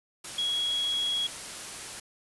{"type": "tone in noise", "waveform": "sine", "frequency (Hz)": 3322, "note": "G#7", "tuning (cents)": 0, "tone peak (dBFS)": -26, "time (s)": [0.38, 1.27], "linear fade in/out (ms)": 5, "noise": "white", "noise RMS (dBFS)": -39, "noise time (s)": [0.24, 2], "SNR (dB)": 10, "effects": ["resampled to 24000 Hz"]}